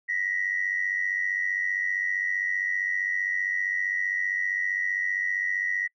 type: tone pair together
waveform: sine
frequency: 1877.7 / 1973 Hz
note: A#6 / B6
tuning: +12 / -2 cents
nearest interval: minor second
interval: 86 cents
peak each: -28 / -27 dBFS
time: 0.08-5.88 s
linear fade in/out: 20 ms
effects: noise-tail reverb RT60 0.1 s tail -26 dB re dry + tanh soft clip ceiling -17 dBFS